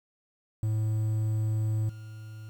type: tone with level steps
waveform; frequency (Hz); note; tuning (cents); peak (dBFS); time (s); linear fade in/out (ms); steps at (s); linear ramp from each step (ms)
triangle; 108.7; A2; -21; -23 / -38; 0.63-2.49; 0; 1.89; 5
effects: 9-bit